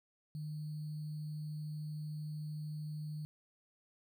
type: tone with sample-and-hold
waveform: sine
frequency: 152.2 Hz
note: D#3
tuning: 38 cents flat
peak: -39 dBFS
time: 0.35-3.25 s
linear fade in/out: 0 ms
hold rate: 4410 Hz
effects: none